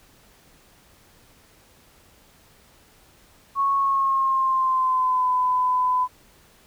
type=tone with pitch glide; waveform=sine; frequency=1103 to 1005.6 Hz; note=C#6 to B5; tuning=-9 to +31 cents; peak=-18 dBFS; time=3.55-6.08 s; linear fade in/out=50 ms; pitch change=-160 cents; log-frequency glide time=3.77-5.29 s; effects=pink hiss -55 dBFS RMS until 6.66 s